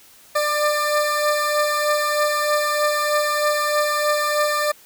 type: beating tone pair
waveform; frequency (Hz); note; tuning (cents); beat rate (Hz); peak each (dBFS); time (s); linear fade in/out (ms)
20% pulse; 595 / 598.2; D5 / D5; +22 / +32; 3.2; -14 / -20; 0.35-4.72; 10
effects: white hiss -49 dBFS RMS until 4.85 s